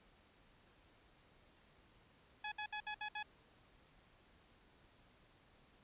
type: tone bursts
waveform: 15% pulse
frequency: 845 Hz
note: G#5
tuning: 30 cents sharp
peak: -35 dBFS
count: 6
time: 2.44-3.229 s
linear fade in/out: 5 ms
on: 79 ms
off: 63 ms
effects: pink hiss -68 dBFS RMS until 5.83 s + resampled to 8000 Hz